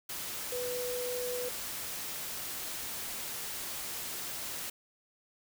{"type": "tone in noise", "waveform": "sine", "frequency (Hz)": 493.9, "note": "B4", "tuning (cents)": 0, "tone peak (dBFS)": -34, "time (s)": [0.52, 1.49], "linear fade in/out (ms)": 5, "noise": "white", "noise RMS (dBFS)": -39, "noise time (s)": [0.09, 4.7], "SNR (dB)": 2, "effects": []}